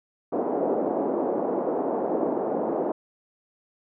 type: band-pass noise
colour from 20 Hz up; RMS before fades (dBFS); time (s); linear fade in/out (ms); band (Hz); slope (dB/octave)
pink; -26; 0.32-2.92; 5; 280 to 740; 24
effects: none